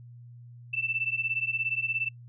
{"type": "beating tone pair", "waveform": "sine", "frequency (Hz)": [2652, 2669], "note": ["E7", "E7"], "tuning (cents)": [10, 21], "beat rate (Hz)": 17, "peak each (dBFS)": -30, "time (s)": [0.73, 2.09], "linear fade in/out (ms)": 10, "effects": ["noise-tail reverb RT60 0.1 s tail -25 dB re dry", "added 120 Hz sine -45 dBFS peak until 2.28 s"]}